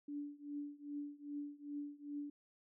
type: tone with tremolo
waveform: sine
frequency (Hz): 290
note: D4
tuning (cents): -22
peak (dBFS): -39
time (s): 0.08-2.3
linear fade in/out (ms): 5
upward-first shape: triangle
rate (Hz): 2.5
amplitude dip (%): 95
effects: none